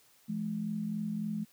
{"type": "tone pair together", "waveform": "sine", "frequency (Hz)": [169.2, 212.8], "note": ["E3", "G#3"], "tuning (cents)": [45, 42], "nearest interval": "major third", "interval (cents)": 397, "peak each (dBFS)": [-38, -33], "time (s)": [0.28, 1.45], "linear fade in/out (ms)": 20, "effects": ["white hiss -64 dBFS RMS until 1.52 s", "high-pass 60 Hz 12 dB/octave"]}